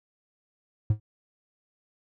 triangle tone with exponential decay, 106.6 Hz, G#2, 46 cents sharp, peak -13 dBFS, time 0.9-1 s, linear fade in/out 5 ms, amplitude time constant 20 ms, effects tanh soft clip ceiling -10 dBFS

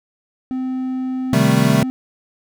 triangle tone, 258.2 Hz, C4, 23 cents flat, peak -18 dBFS, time 0.51-1.9 s, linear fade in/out 0 ms
square chord, A half-diminished seventh, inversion first, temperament equal with one note detuned, 131.57 / 155.56 / 196 / 220 Hz, C3 / Eb3 / G3 / A3, +10 / 0 / 0 / 0 cents, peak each -19 dBFS, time 1.33-1.83 s, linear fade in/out 2 ms
effects none

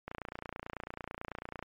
click train, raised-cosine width 0.5 ms, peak -24 dBFS, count 46, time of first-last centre 0.08-1.626 s, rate 29.1 Hz, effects MP3 64 kbps

